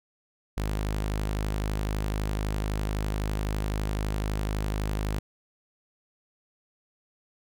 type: tone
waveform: sawtooth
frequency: 51.91 Hz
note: G#1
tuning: in tune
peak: -23 dBFS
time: 0.57-5.19 s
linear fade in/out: 5 ms
effects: none